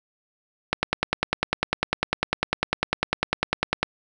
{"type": "click train", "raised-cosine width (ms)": 0.3, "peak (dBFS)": -4, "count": 32, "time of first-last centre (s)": [0.73, 3.83], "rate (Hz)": 10, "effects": []}